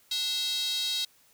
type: tone with high-pass filter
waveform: square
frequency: 293.7 Hz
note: D4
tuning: in tune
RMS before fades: -30 dBFS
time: 0.11-1.05 s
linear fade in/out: 5 ms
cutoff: 3900 Hz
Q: 6.1
effects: white hiss -62 dBFS RMS until 1.33 s